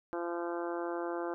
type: harmonic tone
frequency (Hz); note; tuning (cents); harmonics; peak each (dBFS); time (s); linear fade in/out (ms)
171.8; F3; -28; 2 / 3 / 4 / 5 / 6 / 7 / 8 / 9; -36 / -40 / -42 / -44 / -46 / -47 / -48 / -49; 0.13-1.34; 0
effects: none